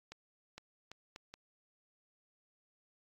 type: accelerating click train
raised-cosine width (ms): 0.2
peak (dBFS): -30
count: 5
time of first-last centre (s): 0.12-1.34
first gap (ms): 460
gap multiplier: 0.73
effects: AAC 48 kbps